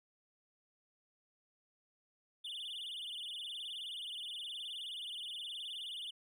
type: tone with vibrato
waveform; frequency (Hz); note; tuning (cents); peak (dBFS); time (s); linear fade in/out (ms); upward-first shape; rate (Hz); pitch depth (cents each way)
triangle; 3208; G7; +39; -40; 2.44-6.11; 10; sine; 19; 200
effects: none